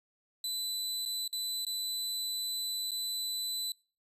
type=tone with dropouts; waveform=sawtooth; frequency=4001 Hz; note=B7; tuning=22 cents sharp; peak=-30 dBFS; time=0.44-3.72 s; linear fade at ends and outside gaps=2 ms; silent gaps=1.053-1.059 / 1.278-1.328 / 1.65-1.666 / 2.909-2.916 s; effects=noise-tail reverb RT60 0.4 s tail -26 dB re dry + resampled to 32000 Hz